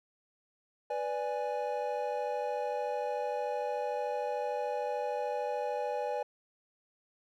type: chord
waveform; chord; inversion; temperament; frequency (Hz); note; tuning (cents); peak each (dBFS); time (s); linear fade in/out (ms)
triangle; G# diminished; first; equal; 493.9 / 587.3 / 830.6; B4 / D5 / G#5; 0 / 0 / 0; -34; 0.9-6.23; 5
effects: none